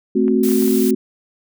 sine chord, F# diminished, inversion first, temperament equal, 220 / 261.6 / 370 Hz, A3 / C4 / F#4, 0 / 0 / 0 cents, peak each -17 dBFS, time 0.15-0.95 s, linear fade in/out 10 ms
clicks, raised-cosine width 0.5 ms, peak -22 dBFS, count 5, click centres 0.281 / 0.489 / 0.519 / 0.624 / 0.679 s
blue noise, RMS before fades -27 dBFS, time 0.43-0.91 s, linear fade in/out 5 ms
effects none

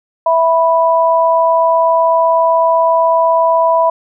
sine tone pair together, 658.1 / 986 Hz, E5 / B5, -3 / -3 cents, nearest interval perfect fifth, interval 700 cents, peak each -11 dBFS, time 0.26-3.9 s, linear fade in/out 5 ms, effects none

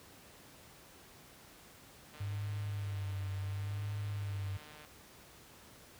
click train, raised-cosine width 0.3 ms, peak -38 dBFS, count 410, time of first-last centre 2.14-4.849 s, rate 151 Hz
sine tone with vibrato, 99.7 Hz, G2, 30 cents sharp, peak -35 dBFS, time 2.2-4.57 s, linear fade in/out 5 ms, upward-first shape sine, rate 0.71 Hz, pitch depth 60 cents each way
effects pink hiss -57 dBFS RMS until 5.99 s + high-pass 60 Hz 12 dB/octave

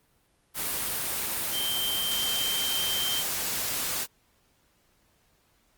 sine tone in noise, 3136 Hz, G7, in tune, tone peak -28 dBFS, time 1.51-3.24 s, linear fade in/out 50 ms, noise white, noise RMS -30 dBFS, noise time 0.54-4.07 s, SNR -1 dB, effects pink hiss -67 dBFS RMS until 5.77 s + Opus 32 kbps

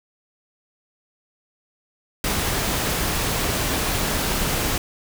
pink noise, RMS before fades -23 dBFS, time 2.24-4.78 s, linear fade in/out 2 ms, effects none

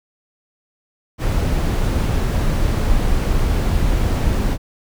brown noise, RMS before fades -17 dBFS, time 1.18-4.58 s, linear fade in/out 50 ms, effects none

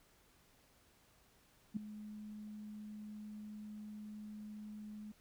sine tone with ADSR envelope, 211.4 Hz, G#3, 31 cents sharp, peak -32 dBFS, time 1.74-5.12 s, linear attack 27 ms, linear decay 5 ms, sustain -14 dB, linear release 7 ms, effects pink hiss -69 dBFS RMS until 5.2 s

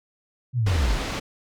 sine linear sweep, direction down, 130.81 to 34.65 Hz, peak -19 dBFS, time 0.53-0.99 s, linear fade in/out 50 ms
pink low-pass noise, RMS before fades -29 dBFS, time 0.66-1.2 s, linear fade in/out 10 ms, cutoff 5100 Hz, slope 12 dB/octave
effects none

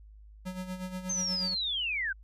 square tone with tremolo, 184.5 Hz, F#3, 5 cents flat, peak -34 dBFS, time 0.45-1.55 s, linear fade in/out 20 ms, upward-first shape sine, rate 8.3 Hz, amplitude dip 65%
sine linear sweep, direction down, 6370 to 1479 Hz, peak -29 dBFS, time 1.09-2.13 s, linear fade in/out 10 ms
effects added 52 Hz sine -49 dBFS peak until 2.23 s + resampled to 32000 Hz

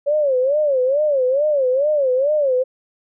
sine tone with vibrato, 554.4 Hz, C#5, in tune, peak -14 dBFS, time 0.06-2.64 s, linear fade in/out 20 ms, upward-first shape sine, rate 2.3 Hz, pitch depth 170 cents each way, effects none

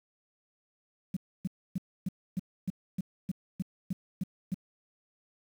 sine tone bursts, 185 Hz, F#3, in tune, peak -27 dBFS, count 12, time 1.14-4.544 s, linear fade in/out 5 ms, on 27 ms, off 280 ms, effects tanh soft clip ceiling -23 dBFS + 9-bit

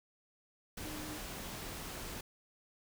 sine tone in noise, 304.6 Hz, D#4, 37 cents flat, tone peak -46 dBFS, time 0.84-1.18 s, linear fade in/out 5 ms, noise pink, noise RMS -44 dBFS, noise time 0.77-2.21 s, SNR -5 dB, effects none

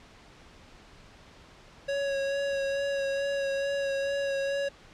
square tone with vibrato, 554.4 Hz, C#5, in tune, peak -28 dBFS, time 1.88-4.69 s, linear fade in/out 10 ms, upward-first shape sine, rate 2.3 Hz, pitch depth 18 cents each way, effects pink hiss -53 dBFS RMS until 4.93 s + low-pass 5000 Hz 12 dB/octave

